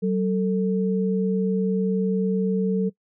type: tone pair together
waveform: sine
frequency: 189.5 / 445.5 Hz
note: F#3 / A4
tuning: +42 / +22 cents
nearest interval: octave + minor third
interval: 1480 cents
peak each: -21 / -24 dBFS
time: 0.02-2.9 s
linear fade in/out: 20 ms
effects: noise-tail reverb RT60 0.1 s tail -21 dB re dry